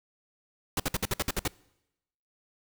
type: noise bursts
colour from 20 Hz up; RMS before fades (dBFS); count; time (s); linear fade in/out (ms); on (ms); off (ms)
pink; -28; 9; 0.77-1.478; 2; 28; 57
effects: noise-tail reverb RT60 0.9 s tail -24 dB re dry